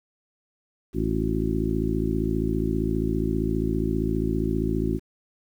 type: harmonic tone with a mistuned harmonic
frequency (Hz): 55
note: A1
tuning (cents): 0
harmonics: 1 / 2 / 3 / 4 / 5 / 6 / 7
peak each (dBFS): -29 / -31 / -30 / -30 / -29 / -31 / -30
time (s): 0.93-5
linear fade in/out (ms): 50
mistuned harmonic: 7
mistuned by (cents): -77
effects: 9-bit